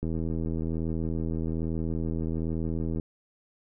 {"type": "click train", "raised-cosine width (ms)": 3, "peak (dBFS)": -19, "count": 242, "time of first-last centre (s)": [0.03, 2.998], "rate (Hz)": 81.2, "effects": []}